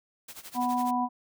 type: noise with tremolo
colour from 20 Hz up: white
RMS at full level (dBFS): -42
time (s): 0.28-0.91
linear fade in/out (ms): 5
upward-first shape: sine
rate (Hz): 12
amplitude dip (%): 85
type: harmonic tone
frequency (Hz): 246.9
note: B3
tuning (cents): 0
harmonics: 1 / 3 / 4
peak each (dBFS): -29 / -29 / -29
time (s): 0.54-1.09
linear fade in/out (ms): 50
effects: none